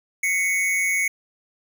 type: tone pair together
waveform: square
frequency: 2036 / 2217 Hz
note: C7 / C#7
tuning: -48 / 0 cents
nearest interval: minor second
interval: 148 cents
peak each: -28 / -21 dBFS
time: 0.23-1.08 s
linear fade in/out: 5 ms
effects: none